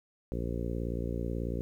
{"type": "harmonic tone", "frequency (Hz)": 58.27, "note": "A#1", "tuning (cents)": 0, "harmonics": [1, 2, 3, 4, 5, 6, 7, 8, 9], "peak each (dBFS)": [-35, -38, -40, -41, -42, -43, -43, -44, -45], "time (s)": [0.32, 1.61], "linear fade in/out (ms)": 0, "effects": ["11-bit"]}